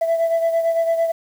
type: beating tone pair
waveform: sine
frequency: 662 / 670.9 Hz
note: E5 / E5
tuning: +7 / +30 cents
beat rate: 8.9 Hz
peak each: -15 / -22 dBFS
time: 0.01-1.12 s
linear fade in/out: 10 ms
effects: tanh soft clip ceiling -13 dBFS + 7-bit